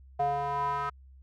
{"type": "tone with band-pass filter sweep", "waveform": "square", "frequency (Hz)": 141.7, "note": "C#3", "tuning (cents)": 38, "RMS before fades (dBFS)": -30, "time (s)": [0.19, 0.9], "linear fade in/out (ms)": 10, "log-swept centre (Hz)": [700, 1200], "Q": 6, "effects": ["added 66 Hz sine -50 dBFS peak until 1.22 s"]}